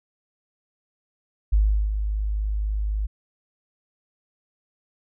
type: tone with ADSR envelope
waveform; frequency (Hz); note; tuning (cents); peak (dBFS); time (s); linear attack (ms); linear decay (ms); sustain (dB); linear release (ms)
sine; 51.91; G#1; 0; -14; 1.52-3.07; 13; 370; -8; 15
effects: none